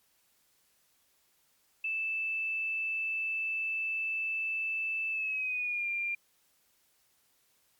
sine tone with pitch glide, 2637 to 2390 Hz, E7 to D7, 0 to +30 cents, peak -30 dBFS, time 1.84-6.15 s, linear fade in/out 5 ms, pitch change -170 cents, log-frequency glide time 5.11-5.88 s, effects white hiss -70 dBFS RMS until 7.79 s + MP3 96 kbps

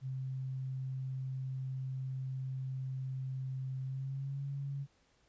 sine tone with pitch glide, 131.5 to 139.32 Hz, C3 to C#3, +9 to +9 cents, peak -36 dBFS, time 0.01-4.87 s, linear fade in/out 50 ms, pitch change +100 cents, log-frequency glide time 3.83-4.43 s, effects pink hiss -71 dBFS RMS until 5.28 s + resampled to 16000 Hz

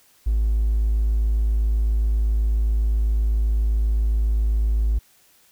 triangle tone with hard clipping, 53.8 Hz, A1, 38 cents flat, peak -17 dBFS, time 0.26-4.99 s, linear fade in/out 10 ms, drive 3 dB, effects white hiss -57 dBFS RMS until 5.51 s

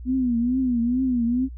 sine tone with vibrato, 246.9 Hz, B3, in tune, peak -19 dBFS, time 0.05-1.49 s, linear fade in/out 50 ms, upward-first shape triangle, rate 2.3 Hz, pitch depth 130 cents each way, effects added 60 Hz sine -34 dBFS peak until 1.57 s

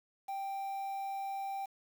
triangle tone with quantisation, 784 Hz, G5, in tune, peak -34 dBFS, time 0.28-1.66 s, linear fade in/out 10 ms, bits 9, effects none

